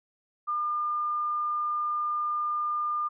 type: tone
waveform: sine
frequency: 1205 Hz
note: D6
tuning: 44 cents sharp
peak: -26 dBFS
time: 0.47-3.09 s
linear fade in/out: 20 ms
effects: none